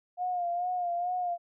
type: tone with vibrato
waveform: sine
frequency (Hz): 710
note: F5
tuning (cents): +28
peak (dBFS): -28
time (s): 0.17-1.38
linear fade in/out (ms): 50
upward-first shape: sine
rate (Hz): 2.3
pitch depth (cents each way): 47
effects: none